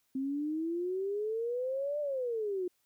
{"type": "exponential two-way sweep", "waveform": "sine", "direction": "up then down", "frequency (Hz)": [261.9, 598, 352.4], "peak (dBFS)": -31, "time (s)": [0.15, 2.68], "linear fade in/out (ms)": 5, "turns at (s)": 2, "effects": ["white hiss -75 dBFS RMS until 2.85 s"]}